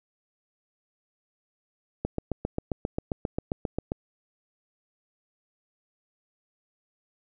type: click train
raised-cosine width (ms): 2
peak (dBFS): -14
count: 15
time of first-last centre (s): 2.05-3.919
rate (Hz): 7.49
effects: none